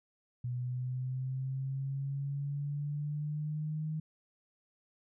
sine linear sweep, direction up, 122.7 to 156.5 Hz, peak -33 dBFS, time 0.44-4 s, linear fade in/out 5 ms, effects none

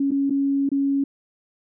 sine tone with dropouts, 277.2 Hz, C#4, in tune, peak -18 dBFS, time 0-1.04 s, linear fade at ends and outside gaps 5 ms, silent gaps 0.109-0.116 / 0.298-0.305 / 0.691-0.716 s, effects none

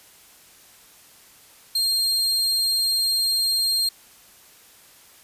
40% pulse tone, 4205 Hz, C8, 8 cents sharp, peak -18 dBFS, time 1.75-3.89 s, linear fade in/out 5 ms, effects white hiss -51 dBFS RMS until 5.23 s + resampled to 32000 Hz

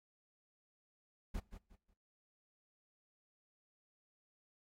brown noise with echo, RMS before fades -39 dBFS, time 1.34-1.4 s, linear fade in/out 10 ms, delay 180 ms, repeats 3, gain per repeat -11 dB, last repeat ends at 1.94 s, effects noise-tail reverb RT60 0.6 s tail -24 dB re dry + AAC 48 kbps

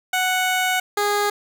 15% pulse tone pair in turn, 740 / 411.6 Hz, F#5 / G#4, 0 / -16 cents, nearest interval minor seventh, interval 1016 cents, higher first, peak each -12 dBFS, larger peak neither, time 0.13-0.8 / 0.97-1.3 s, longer first, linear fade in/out 5 ms, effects none

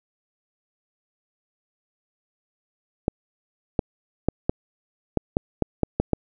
clicks, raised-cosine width 2 ms, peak -6 dBFS, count 10, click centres 3.081 / 3.792 / 4.286 / 4.495 / 5.173 / 5.369 / 5.623 / 5.833 / 6 / 6.133 s, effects none

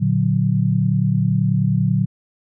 sine chord, Bb augmented, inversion none, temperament equal, 116.54 / 146.83 / 185 Hz, Bb2 / D3 / F#3, 0 / 0 / 0 cents, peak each -19 dBFS, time 0-2.06 s, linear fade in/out 20 ms, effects none

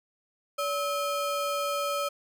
square ring-modulated tone, 932.3 Hz, A#5, in tune, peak -25 dBFS, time 0.58-2.09 s, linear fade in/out 10 ms, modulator 361 Hz, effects none

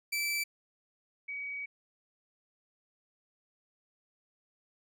sawtooth / sine tone pair in turn, 2323 / 2265 Hz, D7 / C#7, -20 / +37 cents, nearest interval unison, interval 43 cents, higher first, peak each -27 / -36 dBFS, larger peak first, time 0.12-0.44 / 1.28-1.66 s, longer second, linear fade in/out 10 ms, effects none

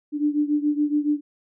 sine beating tone pair, 293.7 / 300.8 Hz, D4 / D4, 0 / +42 cents, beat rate 7.1 Hz, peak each -21 / -24 dBFS, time 0.12-1.21 s, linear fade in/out 50 ms, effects none

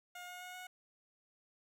15% pulse tone with pitch steps, 714 / 719.8 / 725.6 / 731.5 Hz, F5 / F#5 / F#5 / F#5, +38 / -48 / -34 / -20 cents, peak -40 dBFS, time 0.15-0.67 s, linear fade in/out 5 ms, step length 130 ms, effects none

